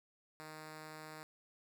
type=tone; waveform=5% pulse; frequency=155.56 Hz; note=D#3; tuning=in tune; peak=-37 dBFS; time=0.4-1.23 s; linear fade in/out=0 ms; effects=none